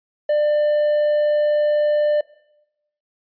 triangle tone, 596 Hz, D5, 25 cents sharp, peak -13 dBFS, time 0.29-2.21 s, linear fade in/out 5 ms, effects noise-tail reverb RT60 0.9 s tail -20 dB re dry + resampled to 11025 Hz

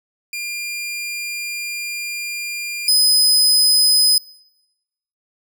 sawtooth tone pair in turn, 2400 / 5027 Hz, D7 / D#8, +37 / +17 cents, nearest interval octave + minor second, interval 1280 cents, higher second, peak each -21 / -9 dBFS, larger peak second, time 0.33-2.88 / 2.88-4.18 s, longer first, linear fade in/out 2 ms, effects noise-tail reverb RT60 1.0 s tail -25 dB re dry

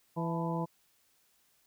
harmonic tone with a mistuned harmonic, 166.2 Hz, E3, 15 cents sharp, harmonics 1 / 2 / 3 / 4 / 5 / 6, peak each -33 / -39 / -40 / -42 / -40 / -40 dBFS, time 0.16-0.66 s, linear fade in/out 20 ms, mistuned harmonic 5, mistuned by +70 cents, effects white hiss -70 dBFS RMS until 1.66 s

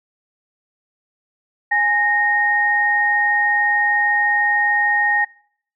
sine tone pair together, 829 / 1857.4 Hz, G#5 / A#6, -3 / -7 cents, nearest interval octave + major second, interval 1396 cents, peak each -20 / -15 dBFS, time 1.71-5.25 s, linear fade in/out 10 ms, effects noise-tail reverb RT60 0.6 s tail -24 dB re dry

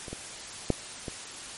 clicks, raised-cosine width 2 ms, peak -26 / -22 / -9 / -21 dBFS, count 4, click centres 0.082 / 0.13 / 0.703 / 1.082 s, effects white hiss -41 dBFS RMS until 1.57 s + MP3 48 kbps

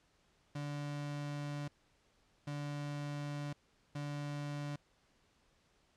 35% pulse tone bursts at uneven times, 145.4 Hz, D3, 17 cents flat, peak -37 dBFS, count 3, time 0.55-1.68 / 2.47-3.53 / 3.95-4.76 s, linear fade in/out 5 ms, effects pink hiss -72 dBFS RMS until 5.96 s + low-pass 7000 Hz 12 dB/octave

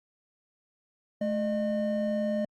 triangle tone pair together, 215.7 / 607.8 Hz, A3 / D#5, -34 / -41 cents, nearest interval octave + tritone, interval 1793 cents, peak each -27 dBFS, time 1.21-2.45 s, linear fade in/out 5 ms, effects Opus 48 kbps

